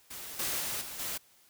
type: noise with level steps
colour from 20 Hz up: white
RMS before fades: -43 / -33 / -35 / -42 / -36 dBFS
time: 0.1-1.18 s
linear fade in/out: 10 ms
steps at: 0.39 / 0.6 / 0.81 / 0.99 s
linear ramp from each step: 5 ms
effects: white hiss -63 dBFS RMS until 1.49 s